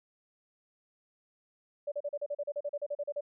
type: tone bursts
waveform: sine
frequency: 580 Hz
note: D5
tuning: 22 cents flat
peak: -31 dBFS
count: 16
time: 1.87-3.209 s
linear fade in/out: 10 ms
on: 49 ms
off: 37 ms
effects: none